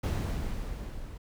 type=noise with level ramp; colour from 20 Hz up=brown; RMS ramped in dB=-27 to -43 dBFS; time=0.03-1.18 s; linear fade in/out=10 ms; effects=none